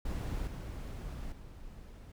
brown noise with level steps, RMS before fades -36 / -41 / -49 dBFS, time 0.05-2.12 s, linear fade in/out 5 ms, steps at 0.47 / 1.32 s, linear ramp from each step 2 ms, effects none

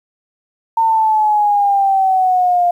sine exponential sweep, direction down, 911 to 698.5 Hz, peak -10 dBFS, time 0.77-2.71 s, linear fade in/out 5 ms, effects 8-bit

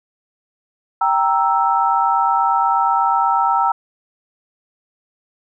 sine chord, E diminished, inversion first, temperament equal, 784 / 932.3 / 1318.5 Hz, G5 / Bb5 / E6, 0 / 0 / 0 cents, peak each -18 / -17 / -18 dBFS, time 1.01-3.72 s, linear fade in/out 5 ms, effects none

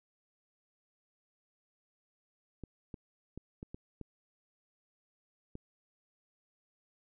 clicks, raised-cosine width 3 ms, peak -30 dBFS, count 7, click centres 2.637 / 2.942 / 3.376 / 3.629 / 3.745 / 4.013 / 5.554 s, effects none

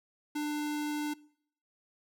square tone, 297.9 Hz, D4, 25 cents sharp, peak -32 dBFS, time 0.35-1.14 s, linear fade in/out 10 ms, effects noise-tail reverb RT60 0.6 s tail -22 dB re dry

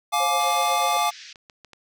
square chord, D diminished, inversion first, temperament just, 704.8 / 845.8 / 1174.7 Hz, F5 / Ab5 / D6, +16 / +31 / 0 cents, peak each -25 dBFS, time 0.12-1.11 s, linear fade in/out 20 ms
sine tone with tremolo, 534 Hz, C5, 35 cents sharp, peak -26 dBFS, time 0.2-0.97 s, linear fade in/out 2 ms, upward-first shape triangle, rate 8.1 Hz, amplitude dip 100%
white band-pass noise, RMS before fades -43 dBFS, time 0.39-1.33 s, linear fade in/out 5 ms, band 1600 to 6000 Hz, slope 48 dB/octave
clicks, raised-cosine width 0.2 ms, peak -28 dBFS, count 8, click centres 0.941 / 0.986 / 1.02 / 1.086 / 1.358 / 1.498 / 1.647 / 1.733 s
effects none

